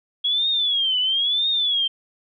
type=tone with vibrato; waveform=sine; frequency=3322 Hz; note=G#7; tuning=in tune; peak=-18 dBFS; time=0.24-1.88 s; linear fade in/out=10 ms; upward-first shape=triangle; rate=1 Hz; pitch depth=200 cents each way; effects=none